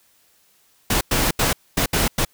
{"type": "noise bursts at uneven times", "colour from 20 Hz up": "pink", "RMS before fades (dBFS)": -19, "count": 6, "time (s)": [[0.9, 1.01], [1.11, 1.31], [1.39, 1.53], [1.77, 1.86], [1.93, 2.08], [2.18, 2.25]], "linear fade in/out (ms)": 5, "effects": ["white hiss -59 dBFS RMS until 2.33 s"]}